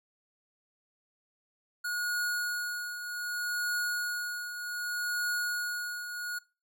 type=tone with tremolo; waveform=square; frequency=1447 Hz; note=F#6; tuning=39 cents flat; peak=-29 dBFS; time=1.84-6.39 s; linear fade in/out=10 ms; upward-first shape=triangle; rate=0.65 Hz; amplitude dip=65%; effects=noise-tail reverb RT60 0.3 s tail -22 dB re dry